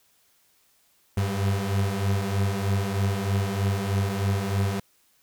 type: beating tone pair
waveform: 35% pulse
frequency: 96.5 / 99.7 Hz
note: G2 / G2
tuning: -27 / +30 cents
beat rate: 3.2 Hz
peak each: -26 / -23 dBFS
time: 1.17-4.8 s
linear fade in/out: 5 ms
effects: white hiss -64 dBFS RMS until 5.22 s